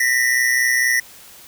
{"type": "tone pair together", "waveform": "square", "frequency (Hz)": [1845.7, 1970], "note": ["A#6", "B6"], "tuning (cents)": [-18, -5], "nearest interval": "minor second", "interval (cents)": 113, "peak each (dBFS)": [-19, -18], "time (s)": [0, 1], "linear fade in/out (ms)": 5, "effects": ["white hiss -43 dBFS RMS until 1.47 s"]}